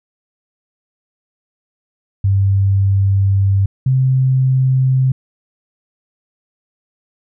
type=tone pair in turn; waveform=sine; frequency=98 / 130.81 Hz; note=G2 / C3; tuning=0 / 0 cents; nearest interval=perfect fourth; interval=500 cents; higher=second; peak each=-10 dBFS; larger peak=neither; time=2.24-3.66 / 3.86-5.12 s; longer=first; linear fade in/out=5 ms; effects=none